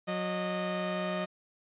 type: tone pair together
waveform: sawtooth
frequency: 182.4 / 616 Hz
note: F#3 / D#5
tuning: -24 / -17 cents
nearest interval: octave + major sixth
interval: 2107 cents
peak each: -30 / -29 dBFS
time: 0.07-1.26 s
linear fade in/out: 20 ms
effects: resampled to 8000 Hz